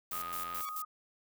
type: noise with tremolo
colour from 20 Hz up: violet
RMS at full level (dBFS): -40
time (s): 0.11-0.82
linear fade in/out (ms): 2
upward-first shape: square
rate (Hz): 4.6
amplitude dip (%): 75
type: click train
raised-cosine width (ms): 0.3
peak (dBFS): -29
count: 43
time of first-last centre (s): 0.12-0.607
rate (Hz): 86.2
type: tone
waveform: sine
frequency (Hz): 1244.5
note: D#6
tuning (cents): 0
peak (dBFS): -38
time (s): 0.12-0.85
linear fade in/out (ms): 10
type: tone with exponential growth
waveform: sawtooth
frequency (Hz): 1132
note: C#6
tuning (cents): +36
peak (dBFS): -35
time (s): 0.53-0.69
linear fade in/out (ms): 0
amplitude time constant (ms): 33
effects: none